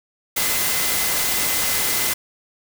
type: tone in noise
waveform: sine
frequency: 2041 Hz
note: C7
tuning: 44 cents flat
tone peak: -31 dBFS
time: 0.36-2.14 s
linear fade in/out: 10 ms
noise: white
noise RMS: -21 dBFS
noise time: 0.36-2.14 s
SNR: -13 dB
effects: none